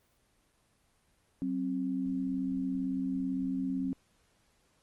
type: tone pair together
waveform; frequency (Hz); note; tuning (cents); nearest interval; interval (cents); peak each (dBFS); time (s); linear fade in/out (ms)
sine; 188.3 / 266.3; F#3 / C4; +31 / +31; tritone; 600; -36 / -31; 1.42-3.93; 0
effects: pink hiss -70 dBFS RMS until 4.82 s + Opus 24 kbps